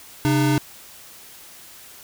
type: tone pair together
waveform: square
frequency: 134.7 / 302.4 Hz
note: C#3 / D#4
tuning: -49 / -49 cents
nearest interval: octave + major second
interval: 1400 cents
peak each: -20 dBFS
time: 0.25-0.58 s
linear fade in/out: 0 ms
effects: white hiss -44 dBFS RMS until 2.03 s